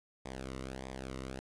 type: tone with flanger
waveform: sawtooth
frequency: 65.41 Hz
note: C2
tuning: in tune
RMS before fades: -43 dBFS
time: 0.25-1.4 s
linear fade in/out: 5 ms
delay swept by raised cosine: 0.7 to 1.23 ms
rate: 1.6 Hz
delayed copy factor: -0.8
effects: resampled to 22050 Hz + 10-bit